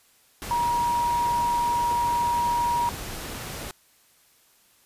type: tone in noise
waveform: sine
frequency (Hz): 952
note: A#5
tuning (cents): +36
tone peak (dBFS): -21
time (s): 0.51-2.89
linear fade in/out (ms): 0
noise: pink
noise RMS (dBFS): -35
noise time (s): 0.42-3.71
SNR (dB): +11
effects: white hiss -60 dBFS RMS until 4.85 s + resampled to 32000 Hz